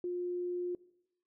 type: tone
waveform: sine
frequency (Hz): 355.3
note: F4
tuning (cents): +30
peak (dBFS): -33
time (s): 0.04-0.75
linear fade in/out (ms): 2
effects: noise-tail reverb RT60 0.8 s tail -20 dB re dry